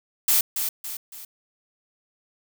blue noise with echo, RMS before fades -19 dBFS, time 0.28-0.41 s, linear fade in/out 5 ms, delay 280 ms, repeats 3, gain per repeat -7 dB, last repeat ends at 1.25 s, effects none

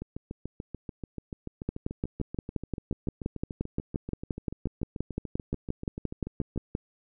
two click trains, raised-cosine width 3 ms, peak -23 / -16 dBFS, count 46 / 30, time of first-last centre 0.02-6.561 / 1.69-6.751 s, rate 6.88 / 5.73 Hz, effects none

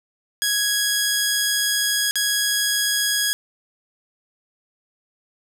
10% pulse tone with dropouts, 1661.2 Hz, G#6, in tune, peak -10 dBFS, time 0.42-3.33 s, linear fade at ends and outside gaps 0 ms, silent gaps 2.11-2.156 s, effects none

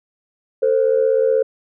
sine tone pair together, 448.5 / 524.8 Hz, A4 / C5, +33 / +5 cents, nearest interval minor third, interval 272 cents, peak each -15 dBFS, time 0.62-1.43 s, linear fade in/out 10 ms, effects tanh soft clip ceiling -7 dBFS

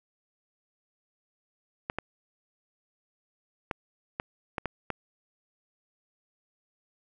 clicks, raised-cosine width 0.5 ms, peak -15 dBFS, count 7, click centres 1.899 / 1.986 / 3.712 / 4.199 / 4.582 / 4.657 / 4.903 s, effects none

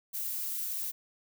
violet noise, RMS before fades -35 dBFS, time 0.13-0.92 s, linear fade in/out 20 ms, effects none

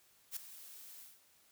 blue noise with ADSR envelope, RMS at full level -39 dBFS, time 0.31-1.21 s, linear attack 55 ms, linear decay 5 ms, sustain -14 dB, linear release 210 ms, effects white hiss -68 dBFS RMS until 1.51 s

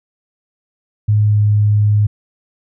sine tone with pitch glide, 105.5 to 104.59 Hz, G#2 to G#2, +28 to +13 cents, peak -9 dBFS, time 1.08-2.07 s, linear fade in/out 10 ms, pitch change -15 cents, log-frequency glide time 1.22-1.39 s, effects none

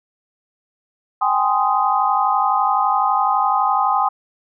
sine chord, Ab major seventh, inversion third, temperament just, 778.7 / 830.6 / 1038.3 / 1245.9 Hz, G5 / Ab5 / C6 / Eb6, -12 / 0 / -14 / +2 cents, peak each -20 dBFS, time 1.21-4.09 s, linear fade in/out 10 ms, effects none

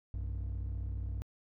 triangle tone pair together, 60.9 / 96.14 Hz, B1 / G2, -24 / -33 cents, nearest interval minor sixth, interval 791 cents, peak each -33 / -36 dBFS, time 0.14-1.22 s, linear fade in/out 0 ms, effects tanh soft clip ceiling -30 dBFS

